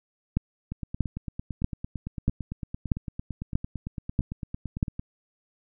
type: two click trains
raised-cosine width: 5 ms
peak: -10 / -20 dBFS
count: 8 / 39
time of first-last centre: 0.37-4.829 / 0.72-4.994 s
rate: 1.57 / 8.89 Hz
effects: none